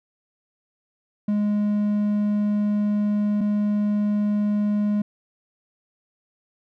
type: tone pair in turn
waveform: triangle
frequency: 207.7 / 207.7 Hz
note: G#3 / G#3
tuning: 0 / 0 cents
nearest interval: unison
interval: 0 cents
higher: neither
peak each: -17 dBFS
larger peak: neither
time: 1.28-3.41 / 3.41-5.02 s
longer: first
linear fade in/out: 5 ms
effects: none